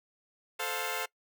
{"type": "chord", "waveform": "10% pulse", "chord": "F major", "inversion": "first", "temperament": "equal with one note detuned", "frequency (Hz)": [440, 523.3, 704.1], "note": ["A4", "C5", "F5"], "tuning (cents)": [0, 0, 14], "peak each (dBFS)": [-28, -29, -29], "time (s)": [0.59, 1.06], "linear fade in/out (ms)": 10}
{"type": "noise", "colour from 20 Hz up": "violet", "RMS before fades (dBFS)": -44, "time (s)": [0.61, 1.03], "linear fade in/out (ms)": 2}
{"effects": ["noise-tail reverb RT60 0.1 s tail -22 dB re dry"]}